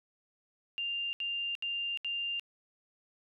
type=tone bursts; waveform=sine; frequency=2794 Hz; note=F7; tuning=in tune; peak=-32 dBFS; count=4; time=0.78-2.396 s; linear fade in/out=0 ms; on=350 ms; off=72 ms; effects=none